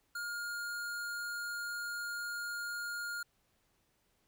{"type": "tone", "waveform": "square", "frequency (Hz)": 1418, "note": "F6", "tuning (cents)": 26, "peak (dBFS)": -38, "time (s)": [0.15, 3.23], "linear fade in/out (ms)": 5, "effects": ["pink hiss -75 dBFS RMS until 4.27 s"]}